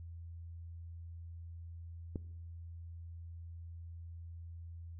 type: click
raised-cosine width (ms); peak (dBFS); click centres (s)
3; -26; 2.158
effects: noise-tail reverb RT60 0.9 s tail -20 dB re dry + added 84 Hz sine -45 dBFS peak until 4.99 s